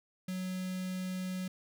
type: tone with notch filter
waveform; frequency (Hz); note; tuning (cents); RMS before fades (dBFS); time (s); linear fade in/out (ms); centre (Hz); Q
square; 185; F#3; 0; -37; 0.28-1.48; 5; 820; 0.66
effects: none